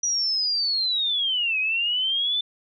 sine linear two-way sweep, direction down then up, 5850 to 2500 to 3547 Hz, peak -21 dBFS, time 0.03-2.41 s, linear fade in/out 5 ms, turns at 1.59 s, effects none

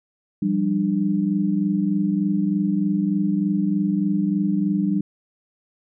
sine tone cluster, 173 / 196.3 / 298.6 Hz, F3 / G3 / D4, -16 / +3 / +29 cents, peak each -26 / -20 / -24 dBFS, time 0.42-5.01 s, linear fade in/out 5 ms, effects none

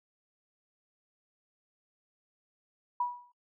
sine tone with exponential decay, 974 Hz, B5, 24 cents flat, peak -25 dBFS, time 3-3.32 s, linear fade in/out 5 ms, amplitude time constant 69 ms, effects noise-tail reverb RT60 0.1 s tail -26 dB re dry

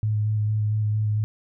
sine tone with vibrato, 106.7 Hz, G#2, 47 cents sharp, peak -20 dBFS, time 0.03-1.24 s, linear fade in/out 0 ms, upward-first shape square, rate 4.4 Hz, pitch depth 14 cents each way, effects none

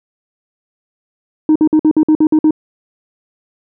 sine tone bursts, 310 Hz, D#4, 6 cents flat, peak -4 dBFS, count 9, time 1.49-2.508 s, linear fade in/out 2 ms, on 66 ms, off 53 ms, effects tanh soft clip ceiling -5 dBFS

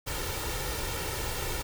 pink noise with comb filter, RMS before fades -33 dBFS, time 0.06-1.63 s, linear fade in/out 20 ms, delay 2.2 ms, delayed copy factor +0.6, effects none

